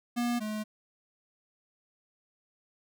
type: tone pair in turn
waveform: square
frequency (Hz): 240 / 213.8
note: B3 / A3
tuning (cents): -49 / -49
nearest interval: major second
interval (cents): 200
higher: first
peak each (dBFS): -28 / -33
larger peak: first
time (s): 0.16-0.4 / 0.4-0.64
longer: neither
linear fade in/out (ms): 20
effects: none